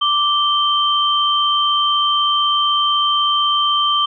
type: tone pair together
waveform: sine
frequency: 1173 / 3126 Hz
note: D6 / G7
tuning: -2 / -6 cents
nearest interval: octave + perfect fourth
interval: 1696 cents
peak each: -16 dBFS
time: 0.01-4.06 s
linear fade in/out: 10 ms
effects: none